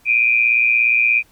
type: tone pair together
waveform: sine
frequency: 2368 / 2485 Hz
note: D7 / D#7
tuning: +14 / -3 cents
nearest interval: minor second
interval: 83 cents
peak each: -15 dBFS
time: 0.05-1.23 s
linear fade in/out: 50 ms
effects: pink hiss -54 dBFS RMS until 1.31 s

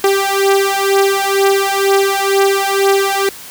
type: beating tone pair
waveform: sawtooth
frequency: 392 / 394.1 Hz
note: G4 / G4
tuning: 0 / +9 cents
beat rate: 2.1 Hz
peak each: -10 dBFS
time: 0.04-3.29 s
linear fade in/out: 2 ms
effects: white hiss -33 dBFS RMS until 3.5 s

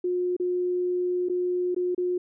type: tone with dropouts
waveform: sine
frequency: 359.1 Hz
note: F4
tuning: 48 cents sharp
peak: -23 dBFS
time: 0.04-2.18 s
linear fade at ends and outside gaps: 5 ms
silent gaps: 0.366-0.398 / 1.287-1.296 / 1.747-1.763 / 1.948-1.978 s
effects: none

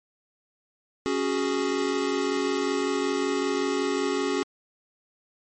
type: chord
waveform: square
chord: C# suspended fourth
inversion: none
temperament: equal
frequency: 277.2 / 370 / 415.3 Hz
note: C#4 / F#4 / G#4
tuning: 0 / 0 / 0 cents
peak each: -29 dBFS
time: 1.06-4.43 s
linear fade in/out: 0 ms
effects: MP3 32 kbps

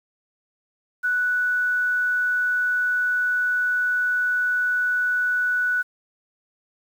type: tone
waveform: sine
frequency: 1480 Hz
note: F#6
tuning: in tune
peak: -19 dBFS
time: 1.03-5.83 s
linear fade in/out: 20 ms
effects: 8-bit

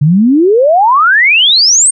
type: exponential sweep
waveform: sine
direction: up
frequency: 138.59 to 8830 Hz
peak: -4 dBFS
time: 0.01-1.91 s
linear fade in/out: 10 ms
effects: none

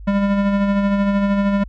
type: tone with tremolo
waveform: square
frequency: 200 Hz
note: G3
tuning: 35 cents sharp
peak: -14 dBFS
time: 0.07-1.64 s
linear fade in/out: 10 ms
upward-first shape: sine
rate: 13 Hz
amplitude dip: 35%
effects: added 50 Hz sine -32 dBFS peak until 1.68 s + low-pass 2000 Hz 12 dB/octave

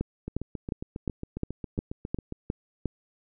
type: two click trains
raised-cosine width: 3 ms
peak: -21 / -15 dBFS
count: 16 / 9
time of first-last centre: 0.28-2.324 / 0.01-2.857 s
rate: 7.34 / 2.81 Hz
effects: none

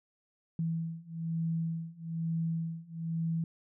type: beating tone pair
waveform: sine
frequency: 163.8 / 164.9 Hz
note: E3 / E3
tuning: -11 / +1 cents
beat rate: 1.1 Hz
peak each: -35 / -34 dBFS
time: 0.59-3.44 s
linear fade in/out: 2 ms
effects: none

